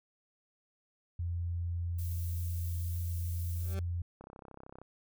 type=tone with pitch glide; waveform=sine; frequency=86 to 86.7 Hz; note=F2 to F2; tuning=-26 to -12 cents; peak=-32 dBFS; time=1.19-4.02 s; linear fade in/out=5 ms; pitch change=+14 cents; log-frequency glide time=3.61-3.76 s
type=noise; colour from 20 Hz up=violet; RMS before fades=-48 dBFS; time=1.98-3.75 s; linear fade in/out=10 ms
type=tone with exponential growth; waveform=20% pulse; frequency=193.9 Hz; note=G3; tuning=19 cents flat; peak=-33 dBFS; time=3.52-3.79 s; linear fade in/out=0 ms; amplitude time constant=57 ms
type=click train; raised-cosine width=1 ms; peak=-35 dBFS; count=21; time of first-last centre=4.21-4.816 s; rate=33 Hz
effects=none